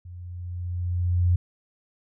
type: tone with level ramp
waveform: sine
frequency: 88.5 Hz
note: F2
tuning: 23 cents sharp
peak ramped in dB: -38 to -16 dBFS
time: 0.05-1.36 s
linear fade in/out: 5 ms
effects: none